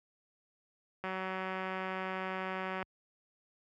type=click train; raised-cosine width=0.5 ms; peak=-23 dBFS; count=337; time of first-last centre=1.04-2.827 s; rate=188 Hz; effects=high-pass 60 Hz 12 dB/octave